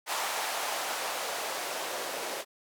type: noise with band-pass filter sweep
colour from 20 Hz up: blue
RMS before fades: -34 dBFS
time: 0.06-2.45 s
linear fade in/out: 50 ms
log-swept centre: 850 to 490 Hz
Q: 1.6
effects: none